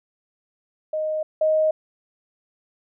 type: tone pair in turn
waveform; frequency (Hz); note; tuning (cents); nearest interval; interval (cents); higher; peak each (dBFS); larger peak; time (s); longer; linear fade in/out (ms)
sine; 621 / 625; D#5 / D#5; -3 / +8; unison; 11; second; -22 / -16; second; 0.93-1.23 / 1.41-1.71; neither; 5
effects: none